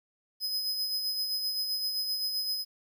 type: tone with tremolo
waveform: 45% pulse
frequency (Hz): 5050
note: D#8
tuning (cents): +25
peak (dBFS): -28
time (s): 0.4-2.65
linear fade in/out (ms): 50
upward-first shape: sine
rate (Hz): 7.7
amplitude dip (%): 40
effects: 11-bit